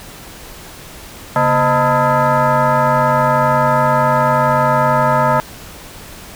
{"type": "tone with frequency modulation", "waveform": "sine", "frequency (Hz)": 138.59, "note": "C#3", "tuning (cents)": 0, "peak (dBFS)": -10, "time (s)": [1.36, 5.4], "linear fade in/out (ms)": 0, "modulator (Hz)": 378, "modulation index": 3.3, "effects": ["pink hiss -35 dBFS RMS until 6.35 s"]}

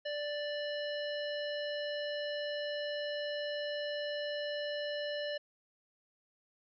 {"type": "harmonic tone", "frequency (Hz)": 587.3, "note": "D5", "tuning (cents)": 0, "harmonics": [1, 3, 5, 7, 9], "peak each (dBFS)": [-36, -43, -44, -48, -52], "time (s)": [0.05, 5.38], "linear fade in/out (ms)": 10, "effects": []}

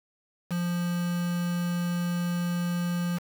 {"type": "tone with quantisation", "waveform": "triangle", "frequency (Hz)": 174.61, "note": "F3", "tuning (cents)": 0, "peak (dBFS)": -24, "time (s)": [0.5, 3.19], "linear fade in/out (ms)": 20, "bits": 6, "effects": []}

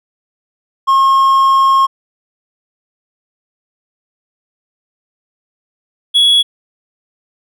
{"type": "tone pair in turn", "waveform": "triangle", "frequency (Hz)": [1078, 3362], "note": ["C#6", "G#7"], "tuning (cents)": [-49, 20], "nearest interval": "octave + minor sixth", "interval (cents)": 1969, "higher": "second", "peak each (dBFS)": -5, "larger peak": "neither", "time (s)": [[0.87, 1.87], [6.14, 6.43]], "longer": "first", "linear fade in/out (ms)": 20, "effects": []}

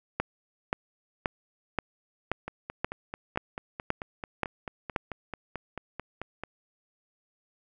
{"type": "two click trains", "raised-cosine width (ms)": 0.5, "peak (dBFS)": [-20, -11], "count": [19, 10], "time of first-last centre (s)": [[2.48, 6.436], [0.2, 4.962]], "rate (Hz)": [4.55, 1.89], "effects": []}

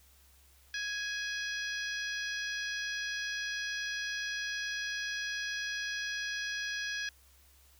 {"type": "harmonic tone with a mistuned harmonic", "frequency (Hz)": 830.6, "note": "G#5", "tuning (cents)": 0, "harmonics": [2, 3, 4, 5, 6, 7], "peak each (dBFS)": [-36, -43, -43, -47, -44, -46], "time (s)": [0.74, 7.09], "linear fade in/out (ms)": 2, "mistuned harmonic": 3, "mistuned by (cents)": 22, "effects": ["added 67 Hz sine -62 dBFS peak until 7.79 s", "white hiss -64 dBFS RMS until 7.79 s"]}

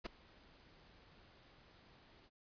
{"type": "noise with ADSR envelope", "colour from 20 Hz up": "pink", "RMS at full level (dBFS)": -41, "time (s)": [0.04, 2.3], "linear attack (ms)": 20, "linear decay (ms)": 10, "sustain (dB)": -23, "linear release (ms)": 44, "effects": ["resampled to 11025 Hz"]}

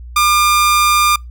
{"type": "tone with amplitude modulation", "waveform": "sawtooth", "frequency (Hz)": 1200, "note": "D6", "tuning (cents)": 37, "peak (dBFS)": -5, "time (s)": [0.16, 1.16], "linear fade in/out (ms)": 5, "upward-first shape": "sine", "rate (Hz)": 186, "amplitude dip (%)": 25, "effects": ["noise-tail reverb RT60 0.2 s tail -26 dB re dry", "added 60 Hz sine -29 dBFS peak until 1.3 s"]}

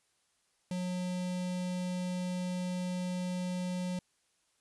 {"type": "tone with notch filter", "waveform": "square", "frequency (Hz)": 181, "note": "F#3", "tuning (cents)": -38, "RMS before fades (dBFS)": -35, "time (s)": [0.71, 3.99], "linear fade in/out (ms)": 2, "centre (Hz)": 1400, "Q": 1.2, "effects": ["white hiss -74 dBFS RMS until 4.6 s", "resampled to 24000 Hz"]}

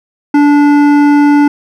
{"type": "tone with hard clipping", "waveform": "sine", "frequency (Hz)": 290.5, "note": "D4", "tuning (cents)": -19, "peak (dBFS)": -6, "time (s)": [0.34, 1.48], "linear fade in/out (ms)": 5, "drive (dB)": 12, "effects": []}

